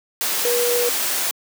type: tone in noise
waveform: sine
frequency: 483.1 Hz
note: B4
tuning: 38 cents flat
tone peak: -18 dBFS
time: 0.45-0.89 s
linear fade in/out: 0 ms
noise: white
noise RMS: -22 dBFS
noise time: 0.21-1.31 s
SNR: +1 dB
effects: high-pass 300 Hz 12 dB/octave